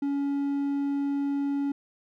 triangle tone, 281.3 Hz, C#4, 26 cents sharp, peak -23 dBFS, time 0.02-1.72 s, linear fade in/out 5 ms, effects none

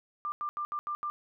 sine tone bursts at uneven times, 1191 Hz, D6, 24 cents sharp, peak -31 dBFS, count 6, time 0.25-0.32 / 0.41-0.49 / 0.57-0.65 / 0.72-0.79 / 0.87-0.95 / 1.03-1.1 s, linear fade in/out 0 ms, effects none

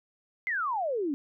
sine exponential sweep, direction down, 2128 to 267.5 Hz, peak -27 dBFS, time 0.47-1.14 s, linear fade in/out 0 ms, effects none

